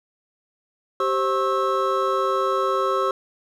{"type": "tone cluster", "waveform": "triangle", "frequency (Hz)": [389, 529, 1087, 1307], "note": ["G4", "C5", "C#6", "E6"], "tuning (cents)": [-13, 19, -34, -15], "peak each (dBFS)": -23, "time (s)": [1, 3.11], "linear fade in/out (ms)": 2, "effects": []}